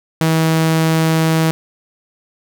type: tone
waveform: sawtooth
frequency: 161 Hz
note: E3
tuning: 41 cents flat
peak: -8 dBFS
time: 0.21-1.51 s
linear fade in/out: 0 ms
effects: none